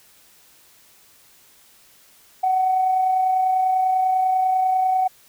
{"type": "tone with amplitude modulation", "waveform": "sine", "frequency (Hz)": 750, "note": "F#5", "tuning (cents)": 23, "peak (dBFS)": -14, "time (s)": [2.43, 5.08], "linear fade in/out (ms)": 10, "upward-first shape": "sine", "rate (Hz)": 30.1, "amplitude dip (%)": 35, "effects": ["tanh soft clip ceiling -10 dBFS", "white hiss -53 dBFS RMS until 5.28 s"]}